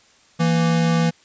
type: tone pair together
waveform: square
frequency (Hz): 165.99 / 233.1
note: E3 / A#3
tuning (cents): +12 / 0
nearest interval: tritone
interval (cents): 588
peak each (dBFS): -17 / -24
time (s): 0.39-1.11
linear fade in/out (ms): 20
effects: white hiss -54 dBFS RMS until 1.24 s + resampled to 16000 Hz